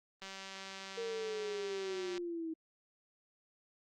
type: click train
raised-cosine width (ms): 0.2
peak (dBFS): -29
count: 379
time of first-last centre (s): 0.22-2.179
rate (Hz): 193
type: linear sweep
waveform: sine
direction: down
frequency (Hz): 466.2 to 318.3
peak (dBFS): -37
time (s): 0.97-2.54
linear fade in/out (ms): 10
effects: Opus 32 kbps